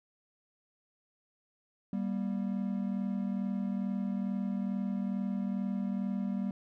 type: tone pair together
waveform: triangle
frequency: 196 / 238.3 Hz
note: G3 / A#3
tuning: 0 / +38 cents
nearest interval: minor third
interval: 338 cents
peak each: -30 / -34 dBFS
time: 1.93-6.51 s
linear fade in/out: 2 ms
effects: none